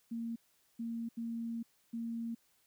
sine tone bursts at uneven times, 230.8 Hz, A#3, 17 cents flat, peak -36 dBFS, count 4, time 0.11-0.36 / 0.79-1.09 / 1.17-1.63 / 1.93-2.35 s, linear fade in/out 10 ms, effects white hiss -72 dBFS RMS until 2.66 s

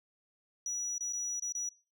sine tone with dropouts, 5850 Hz, F#8, 21 cents flat, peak -31 dBFS, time 0.66-1.69 s, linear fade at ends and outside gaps 2 ms, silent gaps 0.981-1.007 / 1.126-1.132 / 1.397-1.422 / 1.523-1.55 s, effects noise-tail reverb RT60 0.3 s tail -23 dB re dry + tanh soft clip ceiling -32 dBFS

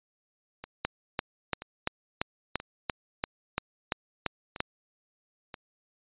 two click trains, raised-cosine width 0.3 ms, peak -23 / -11 dBFS, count 6 / 12, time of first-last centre 0.64-5.542 / 0.85-4.604 s, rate 1.02 / 2.93 Hz, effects resampled to 8000 Hz

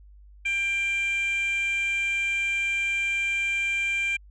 sine tone with frequency modulation, 2371 Hz, D7, 16 cents sharp, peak -21 dBFS, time 0.45-4.17 s, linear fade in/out 10 ms, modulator 773 Hz, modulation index 0.38, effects tanh soft clip ceiling -22 dBFS + added 50 Hz sine -47 dBFS peak until 4.3 s

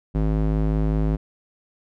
square tone with band-pass filter, 52.6 Hz, G#1, 23 cents sharp, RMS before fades -21 dBFS, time 0.14-1.17 s, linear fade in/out 20 ms, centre 190 Hz, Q 0.69, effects none

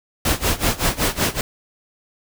pink noise with tremolo, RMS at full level -17 dBFS, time 0.25-1.41 s, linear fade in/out 2 ms, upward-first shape sine, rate 5.3 Hz, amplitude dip 90%, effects none

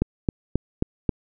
click train, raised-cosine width 3 ms, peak -7 dBFS, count 5, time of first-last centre 0.02-1.092 s, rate 3.73 Hz, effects none

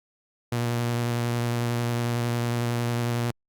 sawtooth tone with vibrato, 119.1 Hz, A#2, 38 cents sharp, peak -20 dBFS, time 0.52-3.31 s, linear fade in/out 5 ms, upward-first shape sine, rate 11 Hz, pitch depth 14 cents each way, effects Opus 48 kbps

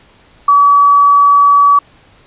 sine tone, 1142 Hz, D6, 49 cents flat, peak -4 dBFS, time 0.48-1.79 s, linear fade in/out 5 ms, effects pink hiss -46 dBFS RMS until 2.26 s + resampled to 8000 Hz

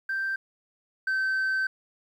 sine tone pair in turn, 1568 / 1543.7 Hz, G6 / G6, 0 / -27 cents, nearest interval unison, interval 27 cents, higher first, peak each -25 / -21 dBFS, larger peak second, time 0.09-0.36 / 1.07-1.67 s, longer second, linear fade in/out 5 ms, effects tanh soft clip ceiling -23 dBFS + 10-bit

